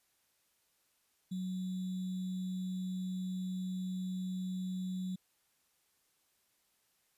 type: tone with sample-and-hold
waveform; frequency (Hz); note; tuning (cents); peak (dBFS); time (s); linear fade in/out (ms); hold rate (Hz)
sine; 185; F#3; 0; -35; 1.31-5.16; 10; 3675
effects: white hiss -75 dBFS RMS until 7.17 s + resampled to 32000 Hz